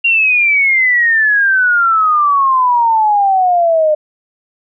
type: exponential sweep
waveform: sine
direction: down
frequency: 2782 to 603 Hz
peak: -8 dBFS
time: 0.04-3.95 s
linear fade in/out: 10 ms
effects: none